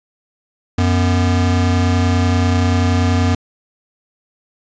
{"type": "tone pair together", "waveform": "square", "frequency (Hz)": [91.39, 243.8], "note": ["F#2", "B3"], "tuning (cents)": [-21, -22], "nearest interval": "octave + perfect fourth", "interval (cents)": 1699, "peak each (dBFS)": [-14, -19], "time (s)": [0.78, 3.35], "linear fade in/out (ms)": 5, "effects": ["resampled to 16000 Hz", "8-bit"]}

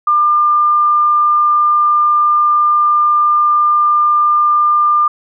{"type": "tone", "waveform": "sine", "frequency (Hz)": 1199, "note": "D6", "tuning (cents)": 36, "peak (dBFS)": -8, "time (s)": [0.07, 5.08], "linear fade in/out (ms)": 5, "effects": []}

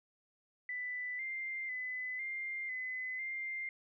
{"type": "tone with pitch steps", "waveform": "sine", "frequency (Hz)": [1989, 2096, 2011, 2100, 2025, 2101], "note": ["B6", "C7", "B6", "C7", "B6", "C7"], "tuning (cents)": [12, 2, 31, 6, 43, 7], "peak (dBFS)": -37, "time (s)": [0.69, 3.69], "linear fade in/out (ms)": 2, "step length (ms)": 500, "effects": []}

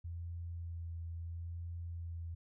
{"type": "tone with vibrato", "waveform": "sine", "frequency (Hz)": 84.5, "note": "E2", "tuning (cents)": 43, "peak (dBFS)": -40, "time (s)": [0.04, 2.35], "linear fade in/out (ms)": 10, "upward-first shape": "sine", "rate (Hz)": 0.75, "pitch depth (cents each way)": 17, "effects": []}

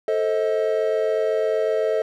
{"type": "chord", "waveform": "triangle", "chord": "A diminished", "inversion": "none", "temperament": "just", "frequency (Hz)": [440, 528, 633.6], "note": ["A4", "C5", "Eb5"], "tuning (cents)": [0, 16, 31], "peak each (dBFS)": [-20, -24, -21], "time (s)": [0.08, 2.02], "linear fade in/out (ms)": 2, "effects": []}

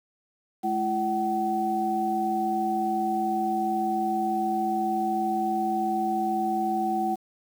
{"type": "tone cluster", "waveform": "sine", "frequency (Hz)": [213.6, 336.3, 757], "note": ["G#3", "E4", "F#5"], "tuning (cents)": [49, 35, 39], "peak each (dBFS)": [-31, -30, -25], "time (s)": [0.63, 7.16], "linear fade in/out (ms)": 20, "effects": ["8-bit"]}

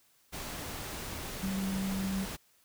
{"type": "tone in noise", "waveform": "sine", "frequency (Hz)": 192.5, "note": "G3", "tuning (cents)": -31, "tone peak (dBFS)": -31, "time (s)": [1.42, 2.26], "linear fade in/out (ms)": 20, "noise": "pink", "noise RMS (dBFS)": -40, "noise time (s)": [0.32, 2.37], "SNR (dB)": 6, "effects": ["white hiss -67 dBFS RMS until 2.64 s"]}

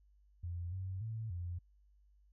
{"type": "tone with pitch steps", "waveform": "sine", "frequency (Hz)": [86.7, 94.2, 111.4, 87.5], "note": ["F2", "F#2", "A2", "F2"], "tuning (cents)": [-12, 32, 22, 4], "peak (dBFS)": -38, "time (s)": [0.43, 1.59], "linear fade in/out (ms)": 10, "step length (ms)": 290, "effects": ["added 50 Hz sine -64 dBFS peak until 2.32 s"]}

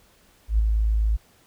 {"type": "tone with ADSR envelope", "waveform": "sine", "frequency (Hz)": 54, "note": "A1", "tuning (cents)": -32, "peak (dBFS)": -14, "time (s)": [0.48, 1.17], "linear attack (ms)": 110, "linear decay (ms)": 11, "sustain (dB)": -4, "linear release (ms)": 16, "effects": ["pink hiss -58 dBFS RMS until 1.46 s"]}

